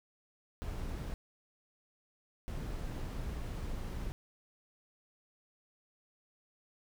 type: noise bursts at uneven times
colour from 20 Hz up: brown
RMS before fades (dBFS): -39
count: 2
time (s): 0.62-1.14 / 2.48-4.12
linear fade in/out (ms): 0
effects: none